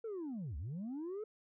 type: linear two-way sweep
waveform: sine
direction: down then up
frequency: 466.2 to 62.8 to 442.4 Hz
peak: -37 dBFS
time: 0.04-1.24 s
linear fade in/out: 5 ms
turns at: 0.57 s
effects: tanh soft clip ceiling -38 dBFS